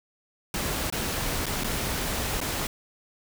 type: noise with dropouts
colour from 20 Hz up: pink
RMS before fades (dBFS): -29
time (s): 0.54-2.67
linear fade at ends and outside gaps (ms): 2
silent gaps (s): 0.901-0.924 / 1.458-1.465 / 1.637-1.643 / 2.404-2.413
effects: none

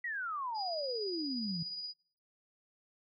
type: exponential sweep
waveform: sine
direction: down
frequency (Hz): 1975.5 to 160.3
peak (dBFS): -35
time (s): 0.04-1.63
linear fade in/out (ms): 5
type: tone with tremolo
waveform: sine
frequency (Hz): 4914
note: D#8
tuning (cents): -22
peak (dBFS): -37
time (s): 0.54-1.94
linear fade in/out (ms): 50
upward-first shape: sine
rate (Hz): 17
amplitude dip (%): 35
effects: noise-tail reverb RT60 0.5 s tail -21 dB re dry

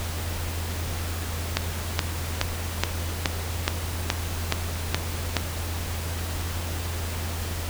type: click train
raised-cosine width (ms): 0.2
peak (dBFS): -3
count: 10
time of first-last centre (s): 1.57-5.367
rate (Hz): 2.37
effects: added 84 Hz sine -29 dBFS peak until 7.69 s + pink hiss -34 dBFS RMS until 7.69 s

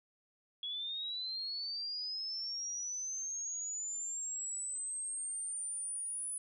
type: linear sweep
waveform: sine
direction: up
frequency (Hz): 3341 to 9956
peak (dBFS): -37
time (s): 0.63-6.38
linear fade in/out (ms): 2
effects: none

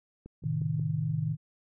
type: click train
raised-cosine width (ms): 3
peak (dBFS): -32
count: 4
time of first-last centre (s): 0.26-0.796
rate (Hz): 5.6
type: chord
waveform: sine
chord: A diminished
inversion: none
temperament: equal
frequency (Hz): 110 / 130.81 / 155.56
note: A2 / C3 / Eb3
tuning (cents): 0 / 0 / 0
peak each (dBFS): -34 / -34 / -29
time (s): 0.42-1.37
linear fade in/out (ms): 50
effects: none

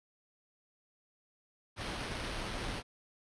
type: noise with sample-and-hold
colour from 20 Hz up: pink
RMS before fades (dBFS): -39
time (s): 1.76-2.83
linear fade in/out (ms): 50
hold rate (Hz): 7350
effects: resampled to 22050 Hz

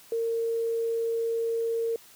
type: tone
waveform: sine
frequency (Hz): 458.6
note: A#4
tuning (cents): -28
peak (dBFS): -25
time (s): 0.12-1.96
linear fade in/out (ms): 2
effects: white hiss -53 dBFS RMS until 2.15 s + high-pass 60 Hz 12 dB/octave

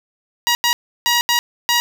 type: tone bursts at uneven times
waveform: 10% pulse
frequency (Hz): 955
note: A#5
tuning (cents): +42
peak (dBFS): -5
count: 5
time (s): 0.47-0.55 / 0.64-0.73 / 1.06-1.21 / 1.29-1.39 / 1.69-1.8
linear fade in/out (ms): 0
effects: none

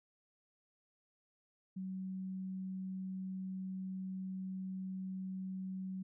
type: tone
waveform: sine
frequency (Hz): 188.4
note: F#3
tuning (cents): +32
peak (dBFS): -39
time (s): 1.76-6.03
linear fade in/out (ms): 10
effects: none

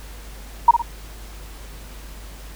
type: tone with echo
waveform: sine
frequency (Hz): 941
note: A#5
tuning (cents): +16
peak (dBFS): -5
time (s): 0.68-0.71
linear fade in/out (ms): 5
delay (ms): 56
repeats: 2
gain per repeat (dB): -8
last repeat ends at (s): 0.822
effects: added 50 Hz sine -36 dBFS peak until 2.55 s + pink hiss -43 dBFS RMS until 2.55 s

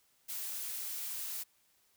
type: noise with amplitude modulation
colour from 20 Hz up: blue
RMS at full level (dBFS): -38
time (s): 0.28-1.44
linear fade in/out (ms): 20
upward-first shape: sine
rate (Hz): 229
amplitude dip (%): 40
effects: white hiss -71 dBFS RMS until 1.96 s

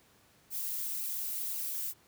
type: noise with flanger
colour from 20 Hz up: violet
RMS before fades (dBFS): -36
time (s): 0.5-1.94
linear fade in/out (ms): 50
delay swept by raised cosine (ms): 0.54 to 4.44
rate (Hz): 1.9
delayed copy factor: -0.55
effects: pink hiss -64 dBFS RMS until 2.07 s + high-pass 80 Hz 12 dB/octave

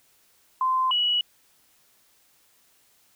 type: tone pair in turn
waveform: sine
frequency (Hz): 1036 / 2930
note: C6 / F#7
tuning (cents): -17 / -18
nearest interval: octave + tritone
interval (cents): 1799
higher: second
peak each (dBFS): -20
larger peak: neither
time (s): 0.61-0.91 / 0.91-1.21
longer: neither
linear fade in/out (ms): 2
effects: white hiss -62 dBFS RMS until 3.15 s

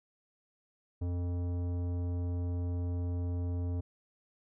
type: tone with tanh clipping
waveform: triangle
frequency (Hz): 88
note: F2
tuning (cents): +14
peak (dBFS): -33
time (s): 1.01-3.81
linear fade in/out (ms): 10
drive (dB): 18
effects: none

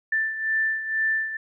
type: beating tone pair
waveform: sine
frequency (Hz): 1769 / 1771.1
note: A6 / A6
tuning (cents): +9 / +11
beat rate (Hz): 2.1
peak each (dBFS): -23 / -29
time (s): 0.12-1.37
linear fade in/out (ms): 5
effects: none

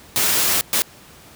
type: noise bursts at uneven times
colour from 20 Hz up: white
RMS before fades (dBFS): -18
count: 2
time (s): 0.16-0.61 / 0.73-0.82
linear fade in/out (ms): 0
effects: pink hiss -45 dBFS RMS until 1.35 s + high-pass 60 Hz 12 dB/octave

